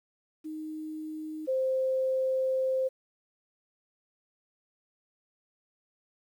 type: tone pair in turn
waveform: sine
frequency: 311.1 / 523.2 Hz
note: D#4 / C5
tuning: 0 / 0 cents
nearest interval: major sixth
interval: 900 cents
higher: second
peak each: -35 / -25 dBFS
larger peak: second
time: 0.44-1.47 / 1.47-2.89 s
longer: second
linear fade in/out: 20 ms
effects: 10-bit